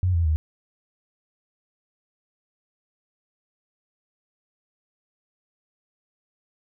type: tone with pitch steps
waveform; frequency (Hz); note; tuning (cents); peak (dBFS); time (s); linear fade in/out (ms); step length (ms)
sine; 91.4 / 84.3 / 77.75; F#2 / E2 / D#2; -21 / +39 / -1; -18; 0.03-0.36; 0; 110
effects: none